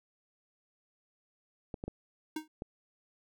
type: clicks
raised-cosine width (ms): 2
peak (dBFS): -25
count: 4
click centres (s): 1.742 / 1.839 / 1.88 / 2.621
type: tone with exponential decay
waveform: square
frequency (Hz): 311.1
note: D#4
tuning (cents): 0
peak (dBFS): -32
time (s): 2.36-2.48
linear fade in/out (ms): 5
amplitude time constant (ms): 26
effects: none